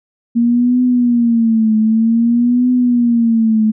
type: tone with vibrato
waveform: sine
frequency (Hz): 233.1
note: A#3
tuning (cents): 0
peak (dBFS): -9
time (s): 0.35-3.72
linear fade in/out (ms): 20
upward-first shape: triangle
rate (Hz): 0.53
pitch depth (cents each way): 130
effects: none